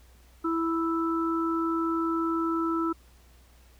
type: harmonic tone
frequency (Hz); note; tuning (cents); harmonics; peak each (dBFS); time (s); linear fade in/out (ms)
329.6; E4; 0; 1 / 3 / 4; -26 / -38 / -30; 0.44-2.93; 10
effects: added 61 Hz sine -54 dBFS peak until 3.79 s + pink hiss -61 dBFS RMS until 3.79 s